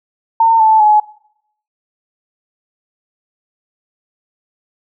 sine tone with pitch steps, 907 / 876.6 / 847.2 Hz, A#5 / A5 / G#5, -48 / -7 / +34 cents, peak -6 dBFS, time 0.4-1 s, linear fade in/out 5 ms, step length 200 ms, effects noise-tail reverb RT60 0.7 s tail -21 dB re dry

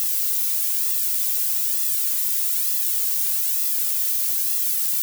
violet noise with flanger, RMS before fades -22 dBFS, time 0-5.02 s, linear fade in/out 0 ms, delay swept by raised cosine 1.3 to 2.4 ms, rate 1.1 Hz, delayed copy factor -0.9, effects none

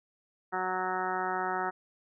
harmonic tone, 185 Hz, F#3, in tune, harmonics 1 / 2 / 3 / 4 / 5 / 6 / 7 / 8 / 9 / 10, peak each -45 / -37 / -46 / -34 / -36 / -44 / -36 / -39 / -44 / -42 dBFS, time 0.52-1.71 s, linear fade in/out 20 ms, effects none

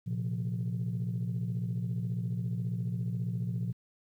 sine chord, Bb suspended second, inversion none, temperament just, 116.54 / 131.11 / 174.81 Hz, Bb2 / C3 / F3, 0 / +4 / +2 cents, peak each -32 / -36 / -34 dBFS, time 0.06-3.73 s, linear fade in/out 20 ms, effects tanh soft clip ceiling -25 dBFS + 11-bit

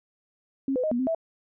sine tone with pitch steps, 270.6 / 504 / 622 / 240.8 / 259 / 655 Hz, C#4 / B4 / D#5 / B3 / C4 / E5, -42 / +35 / -1 / -44 / -17 / -11 cents, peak -23 dBFS, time 0.68-1.148 s, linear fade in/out 2 ms, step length 78 ms, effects none

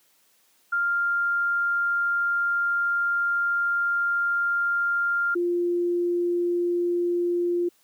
sine tone pair in turn, 1396.9 / 349.2 Hz, F6 / F4, 0 / 0 cents, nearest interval 2 octaves, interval 2400 cents, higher first, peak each -21 dBFS, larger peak neither, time 0.72-5.35 / 5.35-7.69 s, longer first, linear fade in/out 10 ms, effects white hiss -63 dBFS RMS until 7.83 s + high-pass 150 Hz 12 dB/octave

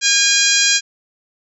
harmonic tone, 813 Hz, G#5, 37 cents flat, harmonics 2 / 3 / 4 / 5 / 6 / 7 / 8 / 9, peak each -20 / -20 / -20 / -20 / -20 / -20 / -20 / -20 dBFS, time 0.01-0.81 s, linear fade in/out 50 ms, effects none

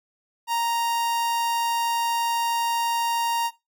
45% pulse tone, 932.3 Hz, A#5, in tune, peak -22 dBFS, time 0.47-3.51 s, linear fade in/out 50 ms, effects noise-tail reverb RT60 0.2 s tail -18 dB re dry

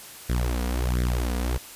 sawtooth tone with flanger, 61 Hz, B1, 21 cents flat, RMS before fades -25 dBFS, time 0.29-1.58 s, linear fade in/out 10 ms, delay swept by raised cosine 0.52 to 4.22 ms, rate 1.4 Hz, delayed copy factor +1, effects white hiss -43 dBFS RMS until 1.75 s + resampled to 32000 Hz

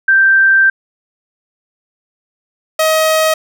sine / sawtooth tone pair in turn, 1568 / 632.4 Hz, G6 / D#5, 0 / +28 cents, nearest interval octave + major third, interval 1572 cents, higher first, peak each -6 dBFS, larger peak neither, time 0.08-0.7 / 2.79-3.34 s, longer first, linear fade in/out 5 ms, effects none

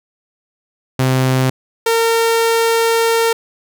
sawtooth tone pair in turn, 130.1 / 457.5 Hz, C3 / A#4, -9 / -32 cents, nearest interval octave + minor seventh, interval 2177 cents, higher second, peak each -8 dBFS, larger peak neither, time 0.99-1.5 / 1.86-3.33 s, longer second, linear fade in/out 5 ms, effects none

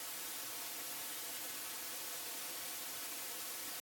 white noise with comb filter, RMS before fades -44 dBFS, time 0-3.8 s, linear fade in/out 2 ms, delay 5 ms, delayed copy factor -0.7, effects high-pass 200 Hz 12 dB/octave + AAC 64 kbps

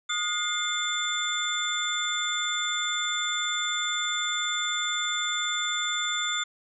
sine tone cluster, 1235 / 1435 / 2110 / 3518 / 7210 Hz, D#6 / F6 / C7 / A7 / A8, -13 / +47 / +14 / -1 / +41 cents, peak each -34 / -33 / -34 / -29 / -34 dBFS, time 0.09-6.44 s, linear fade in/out 10 ms, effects none

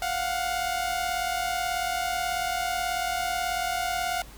sawtooth tone pair together, 700 / 738.3 Hz, F5 / F#5, +4 / -4 cents, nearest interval minor second, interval 92 cents, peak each -25 / -26 dBFS, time 0.02-4.22 s, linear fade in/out 2 ms, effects added 50 Hz sine -45 dBFS peak until 4.37 s + pink hiss -49 dBFS RMS until 4.37 s

